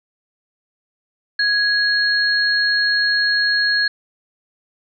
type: tone pair together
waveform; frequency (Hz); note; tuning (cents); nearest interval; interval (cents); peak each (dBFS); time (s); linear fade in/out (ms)
sine; 1661.2 / 4289; G#6 / C8; 0 / +42; octave + major third; 1642; -16 / -19; 1.39-3.88; 5
effects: none